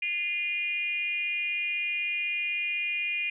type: tone with frequency modulation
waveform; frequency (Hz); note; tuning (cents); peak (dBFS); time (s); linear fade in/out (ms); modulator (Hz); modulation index
sine; 2438; D#7; -36; -27; 0.02-3.3; 5; 360; 0.67
effects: none